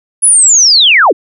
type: linear sweep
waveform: sine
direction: down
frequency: 10430 to 220 Hz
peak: -3 dBFS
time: 0.22-1.13 s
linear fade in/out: 20 ms
effects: none